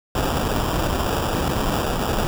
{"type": "noise with sample-and-hold", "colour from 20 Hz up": "pink", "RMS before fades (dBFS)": -22, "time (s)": [0.15, 2.27], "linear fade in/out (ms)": 0, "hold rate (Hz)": 2100, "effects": []}